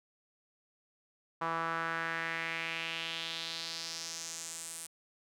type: tone with band-pass filter sweep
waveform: sawtooth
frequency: 164.81 Hz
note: E3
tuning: in tune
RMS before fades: -38 dBFS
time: 1.41-4.87 s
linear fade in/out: 10 ms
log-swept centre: 1100 to 9300 Hz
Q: 2.9
effects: none